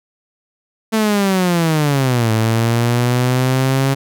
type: linear two-way sweep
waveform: sawtooth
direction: down then up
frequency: 223.5 to 110 to 136.9 Hz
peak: -9 dBFS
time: 0.92-3.95 s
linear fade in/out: 20 ms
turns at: 2.31 s
effects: none